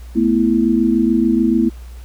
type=chord; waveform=sine; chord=A suspended second; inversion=none; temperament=equal; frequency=220 / 246.9 / 329.6 Hz; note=A3 / B3 / E4; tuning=0 / 0 / 0 cents; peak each=-16 dBFS; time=0.15-1.7 s; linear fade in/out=20 ms; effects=added 60 Hz sine -31 dBFS peak until 2.04 s + pink hiss -48 dBFS RMS until 2.04 s